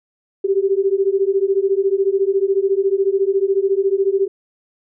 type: beating tone pair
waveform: sine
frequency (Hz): 383.8 / 397.8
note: G4 / G4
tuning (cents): -37 / +25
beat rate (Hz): 14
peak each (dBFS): -17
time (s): 0.44-4.28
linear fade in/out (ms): 10
effects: none